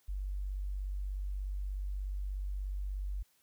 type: tone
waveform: sine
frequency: 48.35 Hz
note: G1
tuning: 23 cents flat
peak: -34 dBFS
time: 0.08-3.23 s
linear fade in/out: 10 ms
effects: white hiss -71 dBFS RMS until 3.42 s